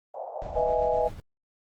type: band-pass noise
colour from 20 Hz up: white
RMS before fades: -37 dBFS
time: 0.14-0.7 s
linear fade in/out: 5 ms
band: 550 to 780 Hz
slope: 48 dB/octave
type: noise with tremolo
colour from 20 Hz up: brown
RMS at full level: -36 dBFS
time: 0.42-1.2 s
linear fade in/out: 0 ms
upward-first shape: triangle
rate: 7.8 Hz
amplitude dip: 55%
type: chord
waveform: sine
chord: E major seventh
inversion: second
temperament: equal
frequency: 493.9 / 622.3 / 659.3 / 830.6 Hz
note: B4 / D#5 / E5 / G#5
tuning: 0 / 0 / 0 / 0 cents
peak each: -27 / -27 / -29 / -28 dBFS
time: 0.55-1.09 s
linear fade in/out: 20 ms
effects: Opus 24 kbps